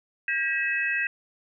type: tone cluster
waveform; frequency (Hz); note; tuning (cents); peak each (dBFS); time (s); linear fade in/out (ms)
sine; 1611 / 1918 / 2585; G6 / A#6 / E7; +47 / +49 / -34; -28; 0.28-1.07; 2
effects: none